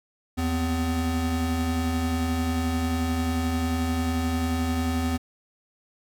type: tone pair together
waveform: square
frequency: 80.7 / 253.4 Hz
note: E2 / B3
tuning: -36 / +45 cents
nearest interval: octave + minor sixth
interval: 1981 cents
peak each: -27 dBFS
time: 0.37-5.18 s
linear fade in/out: 20 ms
effects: none